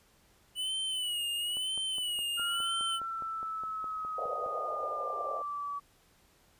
square tone with vibrato, 2960 Hz, F#7, in tune, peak -32 dBFS, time 0.55-3 s, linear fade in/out 50 ms, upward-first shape sine, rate 1 Hz, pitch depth 81 cents each way
click train, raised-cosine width 1 ms, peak -34 dBFS, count 15, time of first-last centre 1.57-4.463 s, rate 4.84 Hz
sine linear sweep, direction down, 1395 to 1141 Hz, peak -34 dBFS, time 2.37-5.8 s, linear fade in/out 20 ms
pink band-pass noise, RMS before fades -39 dBFS, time 4.18-5.42 s, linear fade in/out 2 ms, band 480 to 730 Hz, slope 48 dB/octave
effects pink hiss -65 dBFS RMS until 6.59 s + resampled to 32000 Hz

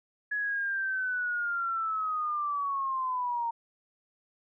sine linear sweep, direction down, 1692 to 921 Hz, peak -28 dBFS, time 0.31-3.51 s, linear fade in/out 10 ms, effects none

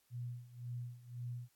sine tone with tremolo, 121.6 Hz, B2, 26 cents flat, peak -39 dBFS, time 0.1-1.49 s, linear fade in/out 50 ms, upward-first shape sine, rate 1.9 Hz, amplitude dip 85%, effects white hiss -75 dBFS RMS until 1.55 s + AAC 64 kbps

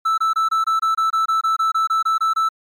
triangle tone bursts, 1318.5 Hz, E6, in tune, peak -13 dBFS, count 16, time 0.05-2.49 s, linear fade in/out 10 ms, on 130 ms, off 24 ms, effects MP3 96 kbps

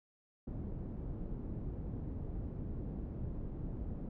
pink low-pass noise, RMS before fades -41 dBFS, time 0.47-4.09 s, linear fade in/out 5 ms, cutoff 290 Hz, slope 12 dB/octave, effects none

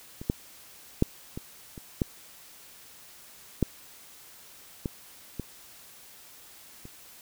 clicks, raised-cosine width 3 ms, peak -25 / -11 / -7 / -22 / -28 / -11 / -9 / -16 / -19 / -30 dBFS, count 10, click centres 0.215 / 0.299 / 1.024 / 1.375 / 1.778 / 2.018 / 3.627 / 4.858 / 5.397 / 6.854 s, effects white hiss -51 dBFS RMS until 7.21 s

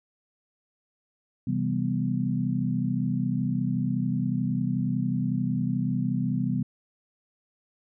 sine chord, C major seventh, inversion none, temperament equal, 130.81 / 164.81 / 196 / 246.9 Hz, C3 / E3 / G3 / B3, 0 / 0 / 0 / 0 cents, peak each -29 / -31 / -29 / -29 dBFS, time 1.47-6.63 s, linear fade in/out 5 ms, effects none

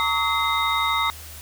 sine tone cluster, 915 / 1127 / 1278 / 2074 / 3726 Hz, A#5 / C#6 / D#6 / C7 / A#7, -32 / +28 / +46 / -16 / -2 cents, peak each -26 dBFS, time 0-1.1 s, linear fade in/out 0 ms, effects added 77 Hz sine -41 dBFS peak until 1.41 s + white hiss -41 dBFS RMS until 1.41 s

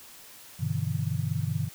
sine chord, E minor seventh, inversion first, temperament just, 98.89 / 123.61 / 148.33 / 164.81 Hz, G2 / B2 / D3 / E3, +16 / +2 / +18 / 0 cents, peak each -32 / -31 / -31 / -34 dBFS, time 0.59-1.69 s, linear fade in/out 20 ms, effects white hiss -49 dBFS RMS until 1.74 s

